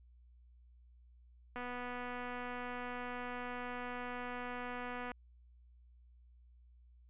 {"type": "click train", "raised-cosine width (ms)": 0.5, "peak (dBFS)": -29, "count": 876, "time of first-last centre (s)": [1.56, 5.117], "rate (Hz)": 246, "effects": ["added 60 Hz sine -59 dBFS peak until 7.09 s", "resampled to 8000 Hz"]}